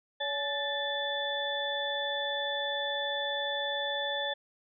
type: tone cluster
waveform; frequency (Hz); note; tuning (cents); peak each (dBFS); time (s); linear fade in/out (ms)
sine; 568 / 849 / 1763 / 3477; C#5 / G#5 / A6 / A7; +42 / +38 / +3 / -21; -35 / -38 / -36 / -34; 0.2-4.34; 10
effects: none